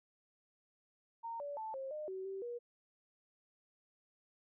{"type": "tone with pitch steps", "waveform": "sine", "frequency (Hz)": [921, 575, 878, 535, 608, 378.4, 387.1, 479.1], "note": ["A#5", "D5", "A5", "C5", "D#5", "F#4", "G4", "A#4"], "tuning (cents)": [-21, -37, -4, 38, -40, 39, -22, 47], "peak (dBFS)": -40, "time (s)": [1.23, 2.59], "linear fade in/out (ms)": 20, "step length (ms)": 170, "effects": []}